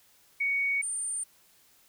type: tone pair in turn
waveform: sine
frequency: 2234 / 8967 Hz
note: C#7 / C#9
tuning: +13 / +19 cents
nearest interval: 2 octaves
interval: 2406 cents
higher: second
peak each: -25 / -30 dBFS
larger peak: first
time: 0.4-0.82 / 0.82-1.24 s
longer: neither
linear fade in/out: 10 ms
effects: white hiss -62 dBFS RMS until 1.88 s